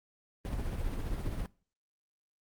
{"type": "noise with tremolo", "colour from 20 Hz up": "brown", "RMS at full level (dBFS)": -33, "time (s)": [0.45, 1.46], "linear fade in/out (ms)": 0, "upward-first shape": "triangle", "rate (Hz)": 15, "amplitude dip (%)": 40, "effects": ["noise-tail reverb RT60 0.4 s tail -22 dB re dry", "Opus 32 kbps"]}